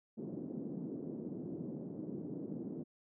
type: band-pass noise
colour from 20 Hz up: white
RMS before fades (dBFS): -43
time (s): 0.17-2.84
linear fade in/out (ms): 20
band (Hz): 160 to 340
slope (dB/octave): 24
effects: none